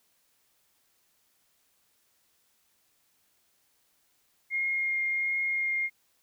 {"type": "tone with vibrato", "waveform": "sine", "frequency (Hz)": 2134, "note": "C7", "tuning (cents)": 34, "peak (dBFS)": -26, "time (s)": [4.5, 5.9], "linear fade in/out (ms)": 50, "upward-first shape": "triangle", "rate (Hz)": 1.4, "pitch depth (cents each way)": 10, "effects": ["white hiss -70 dBFS RMS until 6.22 s"]}